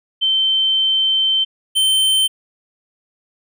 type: tone pair in turn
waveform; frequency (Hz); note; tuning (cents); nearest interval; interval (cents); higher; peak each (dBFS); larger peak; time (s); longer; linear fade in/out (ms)
sine / square; 3100 / 3100; G7 / G7; -20 / -20; unison; 0; neither; -13; neither; 0.21-1.45 / 1.75-2.28; first; 20
effects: none